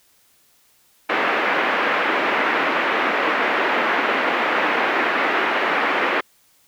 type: band-pass noise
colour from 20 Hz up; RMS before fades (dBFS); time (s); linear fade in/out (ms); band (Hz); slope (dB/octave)
white; -20; 1.09-6.21; 10; 260 to 2200; 24
effects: white hiss -58 dBFS RMS until 6.67 s